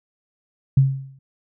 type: tone with exponential decay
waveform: sine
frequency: 135 Hz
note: C#3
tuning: 45 cents flat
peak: -8 dBFS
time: 0.77-1.19 s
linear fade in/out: 5 ms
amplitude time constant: 90 ms
effects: none